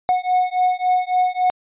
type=beating tone pair; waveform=triangle; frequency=730 / 733.6 Hz; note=F#5 / F#5; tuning=-24 / -15 cents; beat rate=3.6 Hz; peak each=-17 dBFS; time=0.09-1.5 s; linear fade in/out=0 ms; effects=resampled to 8000 Hz